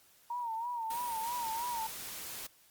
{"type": "tone with vibrato", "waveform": "sine", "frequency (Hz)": 932.3, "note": "A#5", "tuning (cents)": 0, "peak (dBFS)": -34, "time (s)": [0.3, 1.87], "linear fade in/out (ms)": 5, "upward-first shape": "sine", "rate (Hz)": 3.1, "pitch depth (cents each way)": 85}
{"type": "noise", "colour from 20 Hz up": "white", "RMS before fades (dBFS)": -43, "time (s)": [0.9, 2.47], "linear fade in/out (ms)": 5}
{"effects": ["white hiss -64 dBFS RMS until 2.7 s", "Opus 48 kbps"]}